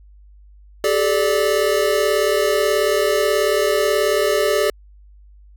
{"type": "chord", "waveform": "square", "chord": "G suspended second", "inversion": "none", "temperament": "equal with one note detuned", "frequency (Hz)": [392, 430.4, 587.3], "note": ["G4", "A4", "D5"], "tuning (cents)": [0, -38, 0], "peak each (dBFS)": [-22, -20, -20], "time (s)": [0.84, 4.7], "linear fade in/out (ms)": 2, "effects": ["added 50 Hz sine -43 dBFS peak until 5.56 s"]}